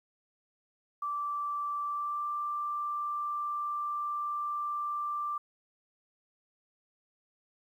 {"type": "tone with pitch glide", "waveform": "sine", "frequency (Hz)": [1167, 1179.2], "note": ["D6", "D6"], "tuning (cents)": [-11, 7], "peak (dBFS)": -31, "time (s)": [1.02, 5.38], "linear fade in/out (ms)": 5, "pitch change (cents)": 18, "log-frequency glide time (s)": [1.84, 2.27], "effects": ["11-bit"]}